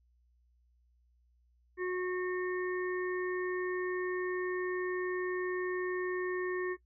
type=harmonic tone; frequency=364.7 Hz; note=F#4; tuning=25 cents flat; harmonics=1 / 3 / 5 / 6; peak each=-32 / -44 / -40 / -51 dBFS; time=1.77-6.77 s; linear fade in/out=50 ms; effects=noise-tail reverb RT60 0.1 s tail -19 dB re dry + added 60 Hz sine -66 dBFS peak until 6.85 s